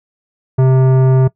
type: tone with tanh clipping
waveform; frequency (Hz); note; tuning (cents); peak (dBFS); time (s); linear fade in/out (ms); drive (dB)
sine; 130.81; C3; 0; -9; 0.58-1.28; 10; 15
effects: noise-tail reverb RT60 0.1 s tail -20 dB re dry